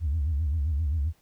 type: tone with vibrato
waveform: sine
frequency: 75.6 Hz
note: D#2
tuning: 49 cents flat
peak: -22 dBFS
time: 0-1.13 s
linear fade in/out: 50 ms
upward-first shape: sine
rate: 7.6 Hz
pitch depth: 170 cents each way
effects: tanh soft clip ceiling -20 dBFS + pink hiss -65 dBFS RMS until 1.21 s